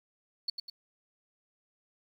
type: tone with echo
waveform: sine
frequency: 4435 Hz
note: C#8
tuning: in tune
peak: -28 dBFS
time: 0.48-0.5 s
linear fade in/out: 5 ms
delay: 100 ms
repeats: 2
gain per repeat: -6 dB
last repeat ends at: 0.7 s
effects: 10-bit